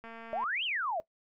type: click train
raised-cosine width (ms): 0.5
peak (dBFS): -32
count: 92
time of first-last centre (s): 0.04-0.439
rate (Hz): 228
type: exponential two-way sweep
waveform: sine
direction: up then down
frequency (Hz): 608 to 3291 to 608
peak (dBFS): -30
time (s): 0.33-1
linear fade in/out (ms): 0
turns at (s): 0.64
effects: noise-tail reverb RT60 0.1 s tail -18 dB re dry